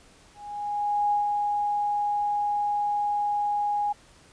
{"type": "tone with ADSR envelope", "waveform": "sine", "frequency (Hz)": 825, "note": "G#5", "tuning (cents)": -12, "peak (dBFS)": -20, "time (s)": [0.34, 3.93], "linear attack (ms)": 780, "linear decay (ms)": 130, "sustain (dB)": -3, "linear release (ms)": 13, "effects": ["pink hiss -55 dBFS RMS until 4.32 s", "resampled to 22050 Hz"]}